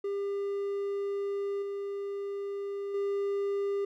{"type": "tone with level steps", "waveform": "triangle", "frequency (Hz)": 400, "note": "G4", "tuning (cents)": 35, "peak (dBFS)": [-28, -31, -26], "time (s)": [0.04, 3.85], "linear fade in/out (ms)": 5, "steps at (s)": [1.62, 2.94], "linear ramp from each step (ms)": 5, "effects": []}